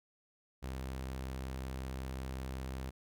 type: tone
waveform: sawtooth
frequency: 65.41 Hz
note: C2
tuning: in tune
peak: -35 dBFS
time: 0.62-2.91 s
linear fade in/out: 20 ms
effects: none